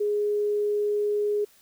sine tone, 415.3 Hz, G#4, in tune, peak -22 dBFS, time 0-1.45 s, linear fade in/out 10 ms, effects white hiss -58 dBFS RMS until 1.61 s

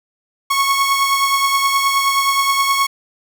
sawtooth beating tone pair, 1100 / 1109.5 Hz, C#6 / C#6, -14 / +1 cents, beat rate 9.5 Hz, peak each -11 / -17 dBFS, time 0.5-2.87 s, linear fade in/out 10 ms, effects none

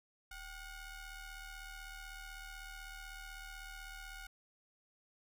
sawtooth ring-modulated tone, 738 Hz, F#5, 5 cents flat, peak -40 dBFS, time 0.31-4.27 s, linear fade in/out 5 ms, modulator 700 Hz, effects none

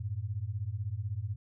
sine beating tone pair, 94.1 / 110.1 Hz, F#2 / A2, +30 / +2 cents, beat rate 16 Hz, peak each -36 / -35 dBFS, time 0-1.36 s, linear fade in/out 10 ms, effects none

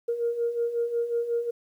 sine beating tone pair, 466.2 / 471.7 Hz, A#4 / A#4, 0 / +20 cents, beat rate 5.5 Hz, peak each -31 / -25 dBFS, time 0.08-1.51 s, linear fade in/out 10 ms, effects tanh soft clip ceiling -17 dBFS + 10-bit

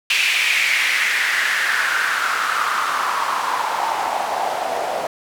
white noise with band-pass filter sweep, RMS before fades -20 dBFS, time 0.1-5.07 s, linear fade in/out 2 ms, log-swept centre 2600 to 640 Hz, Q 4.2, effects none

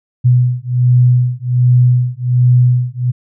sine beating tone pair, 123.47 / 124.77 Hz, B2 / B2, 0 / +18 cents, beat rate 1.3 Hz, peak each -11 dBFS, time 0.24-3.12 s, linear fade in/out 20 ms, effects none

